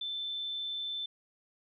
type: tone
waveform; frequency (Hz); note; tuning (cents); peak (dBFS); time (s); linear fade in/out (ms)
sine; 3534; A7; +7; -34; 0.01-1.06; 5
effects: none